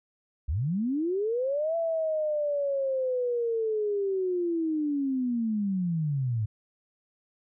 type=linear two-way sweep; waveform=sine; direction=up then down; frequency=59.9 to 671 to 103.3 Hz; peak=-25 dBFS; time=0.48-6.46 s; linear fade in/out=10 ms; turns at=1.76 s; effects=none